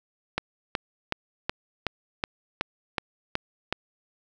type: click train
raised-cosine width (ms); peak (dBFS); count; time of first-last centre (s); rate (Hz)
0.3; -9; 10; 0.38-3.726; 2.69
effects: none